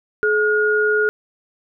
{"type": "tone pair together", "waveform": "sine", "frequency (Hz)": [425.8, 1435], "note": ["G#4", "F6"], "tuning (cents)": [43, 47], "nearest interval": "octave + major sixth", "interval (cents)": 2104, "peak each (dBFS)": -17, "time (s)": [0.23, 1.09], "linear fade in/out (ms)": 0, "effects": []}